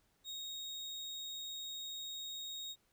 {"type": "tone", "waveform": "35% pulse", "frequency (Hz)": 3753, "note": "A#7", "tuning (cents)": 11, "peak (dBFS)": -40, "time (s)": [0.24, 2.76], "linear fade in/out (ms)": 50, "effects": ["pink hiss -75 dBFS RMS until 2.92 s"]}